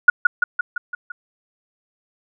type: tone with echo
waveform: sine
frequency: 1442 Hz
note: F#6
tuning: 45 cents flat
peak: -4 dBFS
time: 0.08-0.1 s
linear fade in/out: 5 ms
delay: 170 ms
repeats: 6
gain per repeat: -4 dB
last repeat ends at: 1.12 s
effects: none